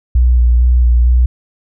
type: tone with vibrato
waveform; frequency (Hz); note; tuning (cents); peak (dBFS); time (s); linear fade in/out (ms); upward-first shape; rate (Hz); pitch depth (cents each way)
sine; 60.6; B1; -32; -6; 0.15-1.26; 5; square; 2.2; 22
effects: none